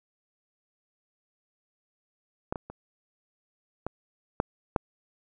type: clicks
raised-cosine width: 1 ms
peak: -15 / -20 / -26 / -17 / -9 / -9 dBFS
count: 6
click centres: 2.525 / 2.558 / 2.7 / 3.866 / 4.401 / 4.762 s
effects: none